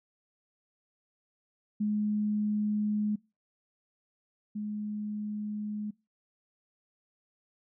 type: tone pair in turn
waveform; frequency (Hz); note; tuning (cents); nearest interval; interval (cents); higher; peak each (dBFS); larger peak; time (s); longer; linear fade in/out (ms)
sine; 210.1 / 210.1; G#3 / G#3; +20 / +20; unison; 0; neither; -26 / -32; first; 1.8-3.16 / 4.55-5.91; neither; 10
effects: noise-tail reverb RT60 0.3 s tail -25 dB re dry